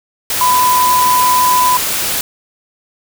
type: tone in noise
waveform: sine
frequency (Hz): 999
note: B5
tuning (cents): +20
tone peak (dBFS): -9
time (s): 0.41-1.77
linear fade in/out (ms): 2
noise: white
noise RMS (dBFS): -17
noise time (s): 0.3-2.21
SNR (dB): +5
effects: none

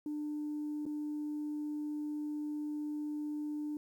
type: tone with dropouts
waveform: sine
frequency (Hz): 298.7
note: D4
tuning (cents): +29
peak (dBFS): -34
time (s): 0.06-3.77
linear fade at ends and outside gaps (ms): 2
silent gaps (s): 0.855-0.863
effects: tanh soft clip ceiling -32 dBFS + 11-bit

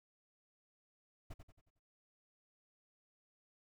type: noise with echo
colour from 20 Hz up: brown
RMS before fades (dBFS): -45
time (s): 1.3-1.34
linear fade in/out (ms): 10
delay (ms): 91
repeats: 5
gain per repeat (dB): -7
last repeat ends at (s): 1.795
effects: none

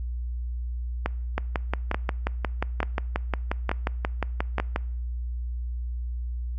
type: two click trains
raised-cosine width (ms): 0.5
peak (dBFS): -10 / -10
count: 5 / 20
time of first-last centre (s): 1.06-4.6 / 1.38-4.761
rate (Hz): 1.13 / 5.62
effects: noise-tail reverb RT60 0.7 s tail -24 dB re dry + added 60 Hz sine -28 dBFS peak until 6.58 s

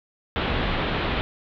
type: low-pass noise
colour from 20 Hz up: pink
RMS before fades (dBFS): -25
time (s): 0.36-1.21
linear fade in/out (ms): 0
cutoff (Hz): 3800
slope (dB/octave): 48
effects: none

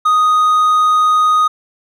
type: tone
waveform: triangle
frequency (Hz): 1244.5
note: D#6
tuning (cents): 0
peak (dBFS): -7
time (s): 0.05-1.48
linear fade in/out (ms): 10
effects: none

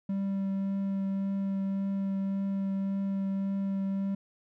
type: tone with vibrato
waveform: triangle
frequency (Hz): 195.3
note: G3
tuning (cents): -6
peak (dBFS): -26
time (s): 0.09-4.15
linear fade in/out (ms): 5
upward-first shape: triangle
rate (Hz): 1.8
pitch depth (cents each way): 11
effects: none

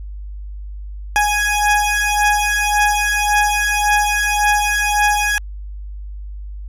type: beating tone pair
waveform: 20% pulse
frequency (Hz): 830.6 / 832.4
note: G#5 / G#5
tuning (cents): 0 / +4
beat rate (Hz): 1.8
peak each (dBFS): -12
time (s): 1.16-5.38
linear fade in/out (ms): 0
effects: added 50 Hz sine -27 dBFS peak until 6.68 s + resampled to 32000 Hz

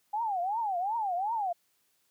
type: tone with vibrato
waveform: sine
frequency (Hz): 806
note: G5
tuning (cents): +48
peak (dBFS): -28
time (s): 0.13-1.53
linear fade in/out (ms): 10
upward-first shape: triangle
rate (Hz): 2.7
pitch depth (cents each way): 290
effects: white hiss -72 dBFS RMS until 2.1 s + high-pass 80 Hz 12 dB/octave

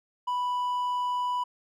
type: tone with hard clipping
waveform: sine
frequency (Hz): 987.8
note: B5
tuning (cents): 0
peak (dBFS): -27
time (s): 0.27-1.44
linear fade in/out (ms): 10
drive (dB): 3
effects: none

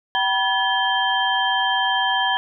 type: tone cluster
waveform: sine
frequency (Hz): 769 / 974 / 1714 / 3154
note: G5 / B5 / A6 / G7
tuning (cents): -33 / -24 / -46 / +10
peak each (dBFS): -23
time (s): 0.15-2.37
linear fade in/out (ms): 0
effects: none

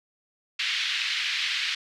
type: band-pass noise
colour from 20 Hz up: white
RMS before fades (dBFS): -28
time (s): 0.59-1.75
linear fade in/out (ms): 5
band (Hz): 1800 to 3900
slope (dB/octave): 24
effects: none

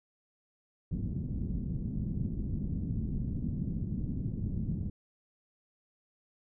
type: low-pass noise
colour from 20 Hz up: white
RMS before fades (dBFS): -34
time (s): 0.91-4.9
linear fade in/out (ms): 5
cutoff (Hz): 210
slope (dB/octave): 24
effects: none

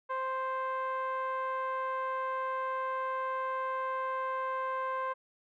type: tone with low-pass filter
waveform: 10% pulse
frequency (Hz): 523.3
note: C5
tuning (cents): 0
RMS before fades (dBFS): -34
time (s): 0.09-5.14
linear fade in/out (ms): 20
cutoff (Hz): 1100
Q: 2.1
effects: none

